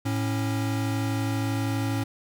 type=tone pair together; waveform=square; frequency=109.21 / 275.2 Hz; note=A2 / C#4; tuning=-12 / -12 cents; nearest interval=octave + major third; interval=1600 cents; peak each=-27 / -30 dBFS; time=0.05-2.04 s; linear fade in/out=10 ms; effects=none